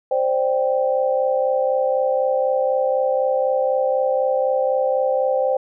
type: chord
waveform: sine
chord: C suspended second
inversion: none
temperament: equal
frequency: 523.3 / 587.3 / 784 Hz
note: C5 / D5 / G5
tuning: 0 / 0 / 0 cents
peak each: -18 / -23 / -24 dBFS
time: 0.11-5.57 s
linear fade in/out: 5 ms
effects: none